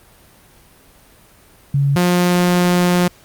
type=tone pair in turn; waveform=sine / sawtooth; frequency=140 / 177.63 Hz; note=C#3 / F3; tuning=+18 / +30 cents; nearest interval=major third; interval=412 cents; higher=second; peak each=-12 / -8 dBFS; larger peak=second; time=1.74-1.96 / 1.96-3.08 s; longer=second; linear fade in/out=5 ms; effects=pink hiss -48 dBFS RMS until 3.24 s + Opus 32 kbps